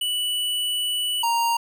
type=tone pair in turn; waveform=square; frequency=2960 / 932.3 Hz; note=F#7 / A#5; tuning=0 / 0 cents; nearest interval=octave + minor sixth; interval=2000 cents; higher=first; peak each=-23 / -20 dBFS; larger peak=second; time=0.01-1.23 / 1.23-1.57 s; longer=first; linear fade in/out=5 ms; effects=none